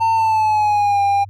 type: tone with pitch glide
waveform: triangle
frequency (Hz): 900 to 801.8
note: A5 to G5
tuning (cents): +39 to +39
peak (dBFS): -11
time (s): 0-1.25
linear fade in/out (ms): 20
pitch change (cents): -200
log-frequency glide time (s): 0.15-1.01
effects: added 98 Hz sine -34 dBFS peak until 1.29 s